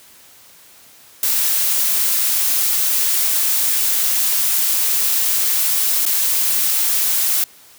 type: noise with dropouts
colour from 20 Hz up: blue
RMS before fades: -17 dBFS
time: 1.23-7.44 s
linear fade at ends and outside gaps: 2 ms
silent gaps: 6.054-6.062 s
effects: white hiss -46 dBFS RMS until 7.78 s + high-pass 60 Hz 12 dB/octave